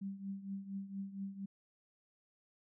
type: tone with tremolo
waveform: sine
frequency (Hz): 196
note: G3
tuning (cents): 0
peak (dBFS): -37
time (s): 0.01-1.46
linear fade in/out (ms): 10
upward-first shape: triangle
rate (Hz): 4.3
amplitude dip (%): 80
effects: none